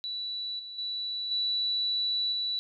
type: tone with level steps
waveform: sine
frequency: 3947 Hz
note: B7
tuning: 2 cents flat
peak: -32 / -39 / -31 / -26 / -28 dBFS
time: 0.04-2.59 s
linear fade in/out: 0 ms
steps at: 0.59 / 0.78 / 1.31 / 2.32 s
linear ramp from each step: 5 ms
effects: none